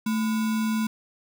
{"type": "tone with sample-and-hold", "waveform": "sine", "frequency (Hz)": 220, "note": "A3", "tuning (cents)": 0, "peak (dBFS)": -22, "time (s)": [0.06, 0.87], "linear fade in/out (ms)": 5, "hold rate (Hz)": 1225, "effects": []}